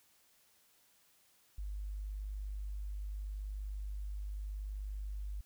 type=tone; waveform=sine; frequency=50.4 Hz; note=G1; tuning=49 cents sharp; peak=-38 dBFS; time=1.58-5.41 s; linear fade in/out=5 ms; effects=white hiss -69 dBFS RMS until 5.45 s